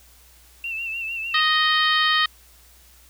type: tone with vibrato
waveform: sine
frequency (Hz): 2693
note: E7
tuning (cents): +36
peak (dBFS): -26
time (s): 0.64-1.4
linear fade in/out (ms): 2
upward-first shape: sine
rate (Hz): 6.6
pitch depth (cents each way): 52
type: harmonic tone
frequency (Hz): 622.3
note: D#5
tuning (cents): 0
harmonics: 2 / 3 / 4 / 5 / 6 / 7 / 8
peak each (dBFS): -22 / -21 / -32 / -23 / -26 / -29 / -38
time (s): 1.34-2.26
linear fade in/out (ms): 5
effects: added 60 Hz sine -53 dBFS peak until 3.09 s + white hiss -53 dBFS RMS until 3.09 s